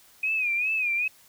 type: tone with vibrato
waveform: sine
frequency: 2489 Hz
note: D#7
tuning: in tune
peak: -23 dBFS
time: 0.23-1.08 s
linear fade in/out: 5 ms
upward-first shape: sine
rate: 2.5 Hz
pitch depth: 99 cents each way
effects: white hiss -56 dBFS RMS until 1.28 s